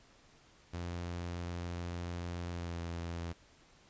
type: tone with pitch glide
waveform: sawtooth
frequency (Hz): 87 to 84.91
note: F2 to F2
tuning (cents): -6 to -48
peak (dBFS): -34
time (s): 0.73-3.33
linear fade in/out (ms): 10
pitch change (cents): -42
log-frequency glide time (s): 2.52-2.77
effects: pink hiss -63 dBFS RMS until 3.89 s + resampled to 16000 Hz